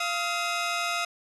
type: tone pair together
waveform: 15% pulse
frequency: 693.1 / 1266 Hz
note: F5 / D#6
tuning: -13 / +30 cents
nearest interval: minor seventh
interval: 1043 cents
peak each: -23 dBFS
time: 0-1.05 s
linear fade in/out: 5 ms
effects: resampled to 24000 Hz

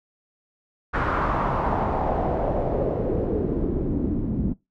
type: noise with low-pass filter sweep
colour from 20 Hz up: pink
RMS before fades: -24 dBFS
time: 0.93-4.54 s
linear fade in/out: 20 ms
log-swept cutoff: 1400 to 230 Hz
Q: 2.7
effects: noise-tail reverb RT60 0.2 s tail -21 dB re dry

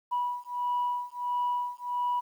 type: beating tone pair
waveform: sine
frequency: 977 / 978.5 Hz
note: B5 / B5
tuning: -19 / -16 cents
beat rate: 1.5 Hz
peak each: -30 dBFS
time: 0.11-2.21 s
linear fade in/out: 20 ms
effects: tanh soft clip ceiling -22 dBFS + 10-bit

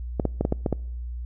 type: clicks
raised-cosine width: 2 ms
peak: -9 dBFS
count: 7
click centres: 0.198 / 0.253 / 0.41 / 0.451 / 0.524 / 0.662 / 0.727 s
effects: noise-tail reverb RT60 0.8 s tail -26 dB re dry + added 60 Hz sine -30 dBFS peak until 1.25 s

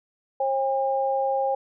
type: tone pair together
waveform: sine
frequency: 538 / 806.1 Hz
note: C5 / G5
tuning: +48 / +48 cents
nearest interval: perfect fifth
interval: 700 cents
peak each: -24 dBFS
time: 0.4-1.55 s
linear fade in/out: 5 ms
effects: none

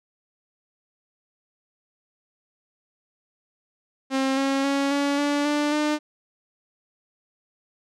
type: tone with pitch steps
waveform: sawtooth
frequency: 267.1 / 272.4 / 277.8 / 283.3 / 288.9 / 294.7 / 300.5 Hz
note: C4 / C#4 / C#4 / C#4 / D4 / D4 / D4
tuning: +36 / -30 / +4 / +38 / -28 / +6 / +40 cents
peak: -17 dBFS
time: 4.1-5.99 s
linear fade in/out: 50 ms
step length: 270 ms
effects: low-pass 7000 Hz 12 dB/octave

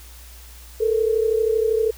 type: tone pair together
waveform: sine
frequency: 437.3 / 470 Hz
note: A4 / A#4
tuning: -11 / +14 cents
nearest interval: minor second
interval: 125 cents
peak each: -18 / -22 dBFS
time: 0.8-1.91 s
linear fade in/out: 10 ms
effects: added 60 Hz sine -41 dBFS peak until 1.97 s + white hiss -46 dBFS RMS until 1.97 s

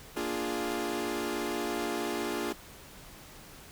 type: chord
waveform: sawtooth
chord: Bb dominant seventh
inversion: none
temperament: equal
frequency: 233.1 / 293.7 / 349.2 / 415.3 Hz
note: Bb3 / D4 / F4 / Ab4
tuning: 0 / 0 / 0 / 0 cents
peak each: -35 / -33 / -31 / -33 dBFS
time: 0.16-2.53 s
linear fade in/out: 10 ms
effects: pink hiss -50 dBFS RMS until 3.71 s

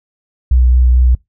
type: tone with vibrato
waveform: sine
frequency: 62.1 Hz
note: B1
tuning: 10 cents sharp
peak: -6 dBFS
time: 0.51-1.15 s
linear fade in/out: 5 ms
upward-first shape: sine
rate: 4.5 Hz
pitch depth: 16 cents each way
effects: noise-tail reverb RT60 0.2 s tail -24 dB re dry

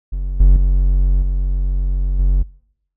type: tone with level steps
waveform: triangle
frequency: 46.08 Hz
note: F#1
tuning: 6 cents flat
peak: -16 / -3 / -8 / -12 / -8 dBFS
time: 0.12-2.43 s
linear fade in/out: 10 ms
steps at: 0.4 / 0.56 / 1.22 / 2.19 s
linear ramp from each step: 2 ms
effects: noise-tail reverb RT60 0.7 s tail -23 dB re dry

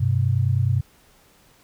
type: tone pair together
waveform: sine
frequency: 98.05 / 127.8 Hz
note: G2 / C3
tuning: +1 / -40 cents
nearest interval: perfect fourth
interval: 459 cents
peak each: -20 dBFS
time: 0-0.81 s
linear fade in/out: 10 ms
effects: pink hiss -56 dBFS RMS until 1.63 s

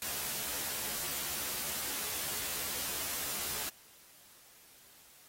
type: noise with comb filter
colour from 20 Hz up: white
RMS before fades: -37 dBFS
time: 0.02-3.69 s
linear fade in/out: 0 ms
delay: 14 ms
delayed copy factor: +1
effects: white hiss -59 dBFS RMS until 5.28 s + AAC 48 kbps

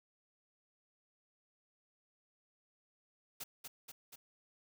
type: noise with echo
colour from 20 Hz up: white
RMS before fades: -44 dBFS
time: 3.4-3.44 s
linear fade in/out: 10 ms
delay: 240 ms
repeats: 3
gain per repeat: -3 dB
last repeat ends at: 4.16 s
effects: none

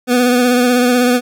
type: tone with vibrato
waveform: 25% pulse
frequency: 246.9 Hz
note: B3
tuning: in tune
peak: -6 dBFS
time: 0.07-1.21 s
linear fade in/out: 50 ms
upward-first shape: triangle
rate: 16 Hz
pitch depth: 40 cents each way
effects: none

